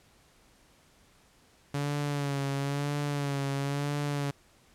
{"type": "tone with vibrato", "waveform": "sawtooth", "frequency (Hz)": 141.9, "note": "C#3", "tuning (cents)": 41, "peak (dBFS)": -25, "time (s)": [1.74, 4.31], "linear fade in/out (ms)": 5, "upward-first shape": "sine", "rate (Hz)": 1, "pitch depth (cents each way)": 43, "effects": ["pink hiss -62 dBFS RMS until 4.74 s", "low-pass 11000 Hz 12 dB/octave"]}